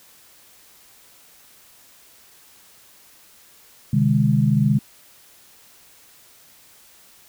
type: tone cluster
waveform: sine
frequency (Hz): 129.3 / 151 / 205.6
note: C3 / D3 / G#3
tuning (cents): -20 / +48 / -17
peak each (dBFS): -19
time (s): 3.93-4.79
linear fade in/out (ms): 5
effects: white hiss -51 dBFS RMS until 7.28 s